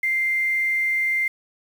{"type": "tone with quantisation", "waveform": "sine", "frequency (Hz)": 2093, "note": "C7", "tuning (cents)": 0, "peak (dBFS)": -19, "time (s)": [0.03, 1.28], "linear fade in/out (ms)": 5, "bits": 7, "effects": []}